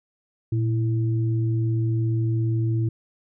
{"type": "tone pair together", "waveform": "sine", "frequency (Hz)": [115.8, 330], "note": ["A#2", "E4"], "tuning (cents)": [-11, 2], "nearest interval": "octave + tritone", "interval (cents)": 1813, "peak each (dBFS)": [-20, -30], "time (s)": [0.52, 2.89], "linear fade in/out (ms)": 5, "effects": []}